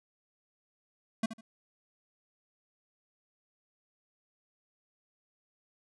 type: tone with echo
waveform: square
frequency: 223 Hz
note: A3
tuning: 23 cents sharp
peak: -27 dBFS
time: 1.23-1.26 s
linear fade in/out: 5 ms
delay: 75 ms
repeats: 2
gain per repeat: -12 dB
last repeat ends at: 1.41 s
effects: resampled to 24000 Hz